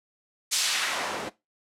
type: noise with band-pass filter sweep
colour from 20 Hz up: white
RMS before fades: -28 dBFS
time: 0.51-1.3 s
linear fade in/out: 20 ms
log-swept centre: 6200 to 340 Hz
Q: 0.82
effects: noise-tail reverb RT60 0.2 s tail -18 dB re dry + low-pass 11000 Hz 12 dB/octave